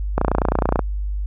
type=click train; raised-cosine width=1 ms; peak=-3 dBFS; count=19; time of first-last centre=0.18-0.792 s; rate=29.4 Hz; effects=added 50 Hz sine -21 dBFS peak until 1.26 s